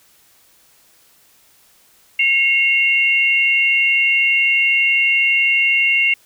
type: tone pair together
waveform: sine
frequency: 2164 / 2766 Hz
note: C#7 / F7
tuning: -42 / -17 cents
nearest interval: major third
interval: 425 cents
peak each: -15 dBFS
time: 2.19-6.14 s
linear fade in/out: 5 ms
effects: white hiss -53 dBFS RMS until 6.25 s